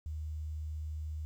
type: tone with quantisation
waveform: sine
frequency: 77.2 Hz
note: D#2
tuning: 13 cents flat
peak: -36 dBFS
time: 0.06-1.25 s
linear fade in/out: 0 ms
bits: 11
effects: none